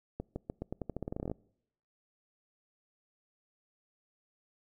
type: accelerating click train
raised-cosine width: 2 ms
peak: -23 dBFS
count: 18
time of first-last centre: 0.2-1.315 s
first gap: 160 ms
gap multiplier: 0.87
effects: noise-tail reverb RT60 0.8 s tail -26 dB re dry

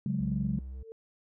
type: chord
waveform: sine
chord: C# suspended fourth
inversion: none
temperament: equal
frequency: 138.59 / 185 / 207.7 Hz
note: C#3 / F#3 / G#3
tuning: 0 / 0 / 0 cents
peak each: -32 dBFS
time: 0.06-0.59 s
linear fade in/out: 2 ms
type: tone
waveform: triangle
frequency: 65 Hz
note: C2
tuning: 11 cents flat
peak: -36 dBFS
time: 0.2-0.83 s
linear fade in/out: 5 ms
type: tone with exponential growth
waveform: sine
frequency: 448.1 Hz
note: A4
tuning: 32 cents sharp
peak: -39 dBFS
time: 0.67-0.92 s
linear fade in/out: 0 ms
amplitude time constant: 53 ms
effects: tanh soft clip ceiling -17 dBFS

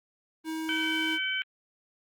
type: tone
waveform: square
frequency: 318.9 Hz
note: D#4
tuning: 43 cents sharp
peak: -32 dBFS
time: 0.44-1.19 s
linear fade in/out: 50 ms
type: harmonic tone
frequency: 764 Hz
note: G5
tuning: 45 cents flat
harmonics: 2 / 3 / 4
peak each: -32 / -32 / -32 dBFS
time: 0.69-1.42 s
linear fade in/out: 0 ms
effects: Opus 24 kbps

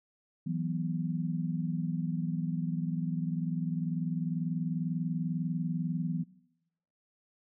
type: chord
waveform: sine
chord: E suspended second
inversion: none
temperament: equal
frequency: 164.81 / 185 / 246.9 Hz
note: E3 / F#3 / B3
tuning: 0 / 0 / 0 cents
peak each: -32 / -35 / -37 dBFS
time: 0.46-6.24 s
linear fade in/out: 10 ms
effects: noise-tail reverb RT60 0.8 s tail -20 dB re dry

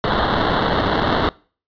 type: noise with sample-and-hold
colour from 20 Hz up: violet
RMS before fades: -18 dBFS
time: 0.04-1.29 s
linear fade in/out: 2 ms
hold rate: 2450 Hz
effects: noise-tail reverb RT60 0.4 s tail -23 dB re dry + resampled to 11025 Hz

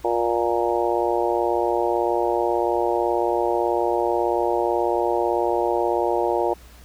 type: harmonic tone with a mistuned harmonic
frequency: 118.2 Hz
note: A#2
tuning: 24 cents sharp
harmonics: 3 / 4 / 5 / 6 / 7 / 8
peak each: -24 / -25 / -26 / -27 / -27 / -28 dBFS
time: 0.04-6.54 s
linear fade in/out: 10 ms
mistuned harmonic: 8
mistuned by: -28 cents
effects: added 60 Hz sine -45 dBFS peak until 6.84 s + pink hiss -50 dBFS RMS until 6.84 s

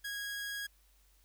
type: tone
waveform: sawtooth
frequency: 1648 Hz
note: G#6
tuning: 14 cents flat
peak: -34 dBFS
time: 0.04-0.67 s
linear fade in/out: 10 ms
effects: added 49 Hz sine -65 dBFS peak until 1.24 s + white hiss -70 dBFS RMS until 1.24 s

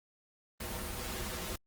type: noise with comb filter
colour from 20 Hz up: pink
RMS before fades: -39 dBFS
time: 0.6-1.56 s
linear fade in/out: 5 ms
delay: 7 ms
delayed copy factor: -0.95
effects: Opus 24 kbps

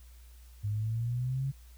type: exponential sweep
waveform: sine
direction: up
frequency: 101.8 to 138.59 Hz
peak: -29 dBFS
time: 0.63-1.52 s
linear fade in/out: 20 ms
effects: added 60 Hz sine -50 dBFS peak until 1.77 s + white hiss -63 dBFS RMS until 1.77 s

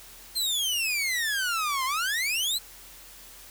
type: exponential two-way sweep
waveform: sawtooth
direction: down then up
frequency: 4207 to 1017 to 4207 Hz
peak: -22 dBFS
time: 0.35-2.59 s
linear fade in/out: 20 ms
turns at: 1.85 s
effects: added 44 Hz sine -56 dBFS peak until 3.5 s + white hiss -48 dBFS RMS until 3.5 s

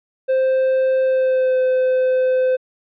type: tone with pitch glide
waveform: triangle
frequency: 523.3 to 513.7 Hz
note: C5 to C5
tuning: 0 to -32 cents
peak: -12 dBFS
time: 0.28-2.57 s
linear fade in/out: 20 ms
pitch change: -32 cents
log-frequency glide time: 1.03-1.59 s
effects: resampled to 8000 Hz

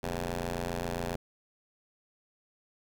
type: ring-modulated tone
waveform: 10% pulse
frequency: 87.31 Hz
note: F2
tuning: in tune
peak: -21 dBFS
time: 0.03-1.16 s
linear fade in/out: 5 ms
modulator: 319 Hz
effects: none

